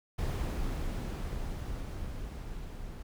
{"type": "noise with level ramp", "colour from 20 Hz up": "brown", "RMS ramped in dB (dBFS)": [-31, -43], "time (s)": [0.18, 3.03], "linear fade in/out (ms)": 10, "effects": []}